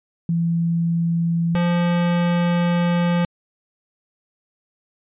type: tone pair in turn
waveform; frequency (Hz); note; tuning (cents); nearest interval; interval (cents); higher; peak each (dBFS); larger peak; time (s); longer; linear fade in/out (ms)
sine / square; 168.1 / 173.63; E3 / F3; +34 / -10; minor second; 56; second; -17; neither; 0.29-1.55 / 1.55-3.25; second; 2
effects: resampled to 8000 Hz